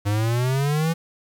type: exponential sweep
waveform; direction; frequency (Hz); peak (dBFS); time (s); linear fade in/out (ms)
square; up; 100.5 to 168.1; -20; 0.05-0.94; 20
effects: 8-bit